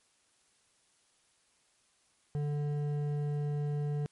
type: tone with hard clipping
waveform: triangle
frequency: 146.6 Hz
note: D3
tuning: 3 cents flat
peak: -32 dBFS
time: 2.35-4.06 s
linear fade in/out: 0 ms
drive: 12 dB
effects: white hiss -70 dBFS RMS until 4.11 s + MP3 48 kbps